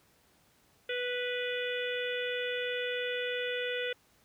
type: harmonic tone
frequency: 493 Hz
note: B4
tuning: 3 cents flat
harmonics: 1 / 3 / 4 / 5 / 6 / 7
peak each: -34 / -39 / -40 / -41 / -42 / -42 dBFS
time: 0.89-3.93 s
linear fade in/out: 5 ms
effects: pink hiss -66 dBFS RMS until 4.24 s + high-pass 60 Hz 12 dB/octave